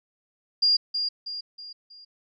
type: tone with echo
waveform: sine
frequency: 4815 Hz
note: D8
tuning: 42 cents sharp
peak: -17 dBFS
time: 0.62-0.77 s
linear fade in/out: 10 ms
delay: 320 ms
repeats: 4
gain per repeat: -7 dB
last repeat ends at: 2.05 s
effects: none